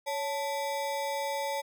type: ring-modulated tone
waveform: square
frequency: 719 Hz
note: F#5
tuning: 50 cents flat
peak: -28 dBFS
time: 0.06-1.62 s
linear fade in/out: 20 ms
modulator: 161 Hz
effects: none